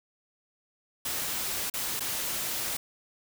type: noise with dropouts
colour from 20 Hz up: white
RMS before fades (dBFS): -32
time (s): 1.05-2.77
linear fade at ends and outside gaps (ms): 5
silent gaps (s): 1.7-1.738 / 1.996-2.005
effects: none